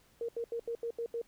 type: tone bursts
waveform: sine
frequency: 466.2 Hz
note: A#4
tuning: in tune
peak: -33 dBFS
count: 7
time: 0.21-1.216 s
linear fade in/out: 2 ms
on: 76 ms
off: 79 ms
effects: pink hiss -66 dBFS RMS until 1.27 s